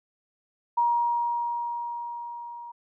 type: tone with level ramp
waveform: sine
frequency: 948 Hz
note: A#5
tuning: 29 cents sharp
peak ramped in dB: -19 to -38 dBFS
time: 0.77-2.72 s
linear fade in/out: 10 ms
effects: none

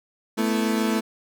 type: chord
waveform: 35% pulse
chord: A suspended second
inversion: none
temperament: equal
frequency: 220 / 246.9 / 329.6 Hz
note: A3 / B3 / E4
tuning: 0 / 0 / 0 cents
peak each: -21 / -26 / -26 dBFS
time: 0.37-1.01 s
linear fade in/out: 20 ms
effects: none

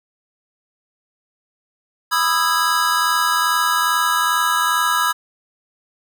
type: chord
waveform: square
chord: E major seventh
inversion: second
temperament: just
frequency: 988.9 / 1236.1 / 1318.5 / 1648.1 Hz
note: B5 / D#6 / E6 / G#6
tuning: +2 / -12 / 0 / -14 cents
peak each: -22 dBFS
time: 2.11-5.13 s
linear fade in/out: 20 ms
effects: none

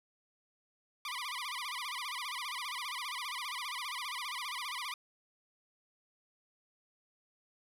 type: tone with vibrato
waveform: 15% pulse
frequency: 1086 Hz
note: C#6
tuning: 36 cents flat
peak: -31 dBFS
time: 1.05-4.94 s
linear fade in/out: 2 ms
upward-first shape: sine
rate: 15 Hz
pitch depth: 200 cents each way
effects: low-pass 12000 Hz 12 dB/octave

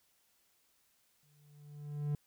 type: tone with exponential growth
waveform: triangle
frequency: 146.83 Hz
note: D3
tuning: in tune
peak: -28 dBFS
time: 1.23-2.15 s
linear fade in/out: 2 ms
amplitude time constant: 200 ms
effects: white hiss -73 dBFS RMS until 2.26 s

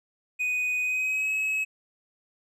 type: tone with pitch glide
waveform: triangle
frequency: 2490 to 2567 Hz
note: D#7 to E7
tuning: +1 to -47 cents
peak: -23 dBFS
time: 0.39-1.65 s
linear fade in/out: 20 ms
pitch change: +52 cents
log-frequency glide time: 0.81-1.32 s
effects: none

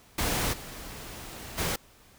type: noise with level steps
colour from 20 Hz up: pink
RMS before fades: -28 / -42 / -29 dBFS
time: 0.18-1.76 s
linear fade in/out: 5 ms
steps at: 0.52 / 1.57 s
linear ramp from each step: 20 ms
effects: pink hiss -57 dBFS RMS until 2.18 s

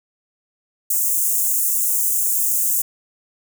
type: high-pass noise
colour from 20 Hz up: white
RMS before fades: -19 dBFS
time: 0.9-2.82 s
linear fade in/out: 5 ms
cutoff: 6700 Hz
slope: 48 dB/octave
effects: none

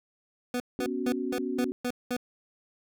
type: tone bursts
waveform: 25% pulse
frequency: 246.9 Hz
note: B3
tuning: in tune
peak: -24 dBFS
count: 7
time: 0.54-2.167 s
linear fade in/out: 2 ms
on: 61 ms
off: 200 ms
type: chord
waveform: sine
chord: B suspended second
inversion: none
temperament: just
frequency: 246.9 / 277.8 / 370.4 Hz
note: B3 / C#4 / F#4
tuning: 0 / +4 / +2 cents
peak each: -33 dBFS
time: 0.79-1.72 s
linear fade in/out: 0 ms
effects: none

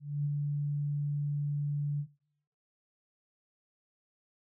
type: tone with ADSR envelope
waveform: sine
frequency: 145.2 Hz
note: D3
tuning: 19 cents flat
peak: -27 dBFS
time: 0-2.07 s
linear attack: 250 ms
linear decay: 31 ms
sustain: -2 dB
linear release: 74 ms
effects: noise-tail reverb RT60 0.8 s tail -25 dB re dry

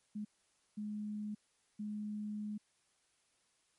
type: tone bursts at uneven times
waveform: sine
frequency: 210.1 Hz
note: G#3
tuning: 20 cents sharp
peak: -38 dBFS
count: 3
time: 0.15-0.25 / 0.77-1.35 / 1.79-2.58 s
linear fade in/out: 10 ms
effects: white hiss -75 dBFS RMS until 3.78 s + MP3 48 kbps

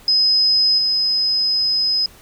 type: tone with level steps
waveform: sine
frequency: 5060 Hz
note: D#8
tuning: 28 cents sharp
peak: -12 / -15 dBFS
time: 0.08-2.06 s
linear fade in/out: 2 ms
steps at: 0.78 s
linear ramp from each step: 5 ms
effects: pink hiss -46 dBFS RMS until 2.21 s

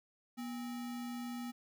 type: tone with sample-and-hold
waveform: sine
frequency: 241.8 Hz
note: B3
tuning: 36 cents flat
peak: -39 dBFS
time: 0.37-1.52 s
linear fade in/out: 20 ms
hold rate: 1050 Hz
effects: none

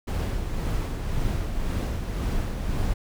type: noise with tremolo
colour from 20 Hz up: brown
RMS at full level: -25 dBFS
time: 0.07-2.94 s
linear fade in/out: 10 ms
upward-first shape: sine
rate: 1.9 Hz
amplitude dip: 40%
effects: none

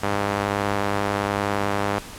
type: tone with band-pass filter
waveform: sawtooth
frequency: 101.2 Hz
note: G#2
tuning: 44 cents flat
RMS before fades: -24 dBFS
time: 0.03-1.99 s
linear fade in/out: 5 ms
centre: 1000 Hz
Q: 0.73
effects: pink hiss -39 dBFS RMS until 2.18 s + low-pass 12000 Hz 12 dB/octave

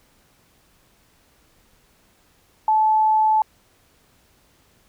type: tone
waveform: sine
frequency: 868 Hz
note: A5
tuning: 24 cents flat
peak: -14 dBFS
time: 2.68-3.42 s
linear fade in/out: 2 ms
effects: pink hiss -59 dBFS RMS until 4.88 s

